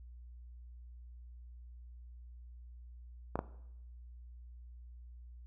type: clicks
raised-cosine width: 1 ms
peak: -19 dBFS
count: 2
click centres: 3.356 / 3.391 s
effects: noise-tail reverb RT60 0.8 s tail -17 dB re dry + added 60 Hz sine -49 dBFS peak until 5.46 s